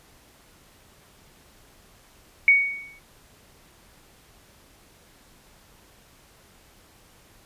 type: tone with exponential decay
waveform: sine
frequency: 2235 Hz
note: C#7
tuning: 14 cents sharp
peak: -10 dBFS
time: 2.48-2.99 s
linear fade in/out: 1 ms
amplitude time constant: 110 ms
effects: pink hiss -55 dBFS RMS until 7.45 s + resampled to 32000 Hz